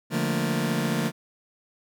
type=chord; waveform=sawtooth; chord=Bb major seventh; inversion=first; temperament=just; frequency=145.68 / 174.81 / 218.5 / 233.1 Hz; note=D3 / F3 / A3 / Bb3; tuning=-14 / +2 / -12 / 0 cents; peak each=-25 dBFS; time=0.1-1.12 s; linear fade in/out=50 ms; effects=none